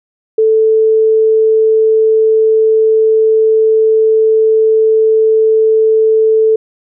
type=tone; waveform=sine; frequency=440 Hz; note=A4; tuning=in tune; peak=-6 dBFS; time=0.38-6.56 s; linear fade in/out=5 ms; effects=none